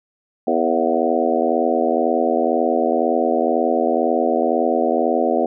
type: harmonic tone with a mistuned harmonic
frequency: 82 Hz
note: E2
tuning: 9 cents flat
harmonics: 3 / 4 / 5 / 6 / 7 / 8 / 9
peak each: -23 / -23 / -23 / -23 / -23 / -23 / -23 dBFS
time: 0.47-5.46 s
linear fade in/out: 5 ms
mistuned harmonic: 8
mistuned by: +33 cents
effects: none